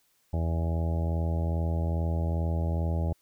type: harmonic tone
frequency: 82.41 Hz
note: E2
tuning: in tune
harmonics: 1 / 2 / 3 / 4 / 5 / 6 / 7 / 8 / 9 / 10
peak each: -26 / -33 / -42 / -41 / -44 / -45 / -41 / -43 / -54 / -44 dBFS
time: 0.33-3.13 s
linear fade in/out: 5 ms
effects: white hiss -69 dBFS RMS until 3.21 s